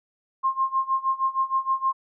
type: tone with tremolo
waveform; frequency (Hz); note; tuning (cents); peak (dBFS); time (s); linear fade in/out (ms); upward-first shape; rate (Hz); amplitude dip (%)
sine; 1063; C6; +27; -18; 0.43-1.93; 20; sine; 6.4; 90
effects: none